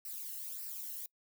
violet noise with flanger, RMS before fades -43 dBFS, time 0.05-1.06 s, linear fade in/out 2 ms, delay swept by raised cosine 0.29 to 0.87 ms, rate 1.7 Hz, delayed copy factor -0.7, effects noise-tail reverb RT60 0.1 s tail -24 dB re dry

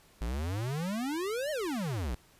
square exponential two-way sweep, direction up then down, 52.3 to 631 to 53.5 Hz, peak -32 dBFS, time 0.21-2.15 s, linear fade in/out 5 ms, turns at 1.51 s, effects pink hiss -61 dBFS RMS until 2.39 s + resampled to 32000 Hz

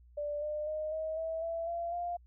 sine tone with pitch steps, 587.3 / 602.1 / 617.2 / 632.7 / 648.6 / 665 / 681.7 / 698.8 Hz, D5 / D5 / D#5 / D#5 / E5 / E5 / F5 / F5, 0 / +43 / -14 / +29 / -28 / +15 / -42 / +1 cents, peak -33 dBFS, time 0.17-2.17 s, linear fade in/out 10 ms, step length 250 ms, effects added 60 Hz sine -56 dBFS peak until 2.26 s

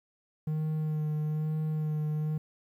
triangle tone with vibrato, 154 Hz, D#3, 17 cents flat, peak -26 dBFS, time 0.47-2.38 s, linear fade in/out 5 ms, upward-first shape sine, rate 1.1 Hz, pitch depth 20 cents each way, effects 11-bit

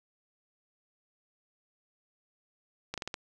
slowing click train, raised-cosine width 0.2 ms, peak -18 dBFS, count 5, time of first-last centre 2.94-3.141 s, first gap 37 ms, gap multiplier 1.21, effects none

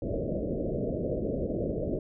white low-pass noise, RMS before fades -31 dBFS, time 0.02-1.99 s, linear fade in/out 2 ms, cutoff 620 Hz, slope 96 dB/octave, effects none

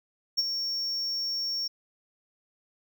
triangle tone with ADSR envelope, 5500 Hz, F8, 27 cents flat, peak -19 dBFS, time 0.37-1.68 s, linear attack 20 ms, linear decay 30 ms, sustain -8 dB, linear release 10 ms, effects none

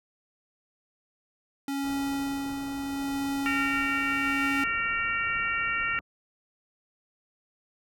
square tone with tremolo, 277.2 Hz, C#4, in tune, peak -28 dBFS, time 1.68-4.64 s, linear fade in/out 2 ms, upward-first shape sine, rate 0.75 Hz, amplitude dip 40%
pink low-pass noise, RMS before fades -46 dBFS, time 1.83-6.01 s, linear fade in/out 20 ms, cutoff 1500 Hz, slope 96 dB/octave
harmonic tone, 460 Hz, A#4, 23 cents flat, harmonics 3 / 4 / 5 / 6, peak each -30 / -31 / -32 / -33 dBFS, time 3.46-5.99 s, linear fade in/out 0 ms
effects none

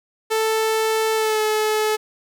sawtooth tone with pitch glide, 440.9 to 430.3 Hz, A4 to A4, +4 to -39 cents, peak -14 dBFS, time 0.3-1.97 s, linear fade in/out 20 ms, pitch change -43 cents, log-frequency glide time 1.15-1.41 s, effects none

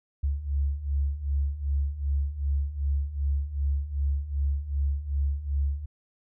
sine beating tone pair, 68.8 / 71.4 Hz, C#2 / D2, -12 / -48 cents, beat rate 2.6 Hz, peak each -30 / -26 dBFS, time 0.23-5.86 s, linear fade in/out 10 ms, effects none

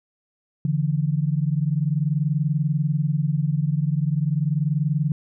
sine tone pair together, 144.3 / 164.69 Hz, D3 / E3, -30 / -1 cents, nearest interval major second, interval 229 cents, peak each -21 / -23 dBFS, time 0.65-5.12 s, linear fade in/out 2 ms, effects none

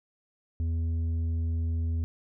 sine tone with tanh clipping, 82.41 Hz, E2, in tune, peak -27 dBFS, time 0.6-2.04 s, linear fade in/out 0 ms, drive 6 dB, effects none

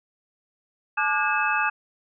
sine tone cluster, 859 / 1189 / 1442 / 1627 / 2596 Hz, A5 / D6 / F#6 / G#6 / E7, -42 / +21 / -45 / -36 / -27 cents, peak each -27 dBFS, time 0.97-1.7 s, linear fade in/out 10 ms, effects none

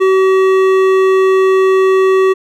triangle tone with hard clipping, 380 Hz, F#4, 46 cents sharp, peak -9 dBFS, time 0-2.34 s, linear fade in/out 20 ms, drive 16 dB, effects none

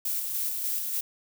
violet noise with tremolo, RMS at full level -29 dBFS, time 0.05-1.01 s, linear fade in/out 5 ms, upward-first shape square, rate 3.4 Hz, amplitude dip 30%, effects none

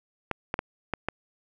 clicks, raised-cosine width 0.5 ms, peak -12 dBFS, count 5, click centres 0.313 / 0.541 / 0.591 / 0.937 / 1.086 s, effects none

